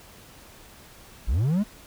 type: linear sweep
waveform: triangle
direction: up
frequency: 41.93 to 220.2 Hz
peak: -18 dBFS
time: 1.27-1.64 s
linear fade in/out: 20 ms
effects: pink hiss -49 dBFS RMS until 1.86 s